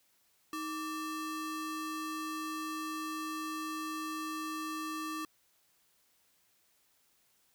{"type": "ring-modulated tone", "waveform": "square", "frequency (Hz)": 740, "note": "F#5", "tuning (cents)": 0, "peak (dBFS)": -34, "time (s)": [0.53, 5.25], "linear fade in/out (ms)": 2, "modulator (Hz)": 426, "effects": ["white hiss -71 dBFS RMS until 7.54 s"]}